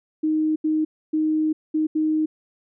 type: tone bursts at uneven times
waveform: sine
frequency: 311.1 Hz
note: D#4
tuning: in tune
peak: -18 dBFS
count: 5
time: 0.23-0.56 / 0.64-0.85 / 1.13-1.53 / 1.74-1.87 / 1.95-2.26 s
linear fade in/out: 10 ms
effects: none